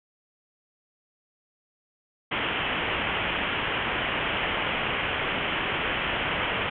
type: low-pass noise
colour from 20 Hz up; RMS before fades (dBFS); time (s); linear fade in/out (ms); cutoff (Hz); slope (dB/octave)
white; -28; 2.31-6.7; 10; 3200; 96
effects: none